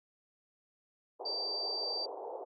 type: band-pass noise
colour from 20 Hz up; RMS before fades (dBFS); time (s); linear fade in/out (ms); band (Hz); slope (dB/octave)
pink; -43; 1.19-2.45; 20; 390 to 900; 48
type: tone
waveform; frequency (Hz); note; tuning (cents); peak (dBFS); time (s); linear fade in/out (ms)
sine; 4659; D8; -15; -34; 1.25-2.06; 10
effects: none